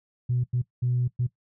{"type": "tone bursts at uneven times", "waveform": "sine", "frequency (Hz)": 123.47, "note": "B2", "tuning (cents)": 0, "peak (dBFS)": -21, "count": 4, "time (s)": [[0.29, 0.44], [0.53, 0.62], [0.82, 1.08], [1.19, 1.27]], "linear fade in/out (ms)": 10, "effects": ["noise-tail reverb RT60 0.1 s tail -17 dB re dry", "tanh soft clip ceiling -17 dBFS"]}